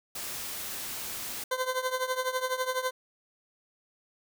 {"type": "noise", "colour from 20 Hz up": "white", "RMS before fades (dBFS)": -37, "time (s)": [0.15, 1.44], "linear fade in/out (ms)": 5}
{"type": "tone with tremolo", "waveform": "20% pulse", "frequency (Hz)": 513, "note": "C5", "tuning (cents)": -34, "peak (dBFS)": -20, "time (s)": [1.51, 2.91], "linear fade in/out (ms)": 5, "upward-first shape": "triangle", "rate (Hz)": 12, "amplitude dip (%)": 85}
{"effects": []}